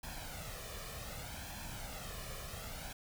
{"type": "noise with flanger", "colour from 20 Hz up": "pink", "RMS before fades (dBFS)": -45, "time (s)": [0.03, 2.93], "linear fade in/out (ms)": 5, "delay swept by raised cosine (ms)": [1.2, 1.7], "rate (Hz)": 0.66, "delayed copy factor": 0.65, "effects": []}